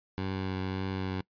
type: tone with vibrato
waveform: 15% pulse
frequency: 94.7 Hz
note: F#2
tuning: 41 cents sharp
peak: -25 dBFS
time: 0.18-1.21 s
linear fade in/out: 0 ms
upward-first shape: triangle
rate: 1.8 Hz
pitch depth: 17 cents each way
effects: noise-tail reverb RT60 0.1 s tail -23 dB re dry + resampled to 11025 Hz